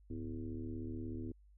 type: tone with frequency modulation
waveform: sine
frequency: 174.61 Hz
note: F3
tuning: in tune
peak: -39 dBFS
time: 0.1-1.32 s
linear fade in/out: 5 ms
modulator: 76.5 Hz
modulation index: 2.4
effects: added 50 Hz sine -60 dBFS peak until 1.57 s